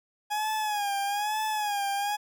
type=tone with vibrato; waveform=40% pulse; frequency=830.6 Hz; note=G#5; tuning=in tune; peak=-26 dBFS; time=0.3-2.17 s; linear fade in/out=20 ms; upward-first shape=sine; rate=1.1 Hz; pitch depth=74 cents each way; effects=none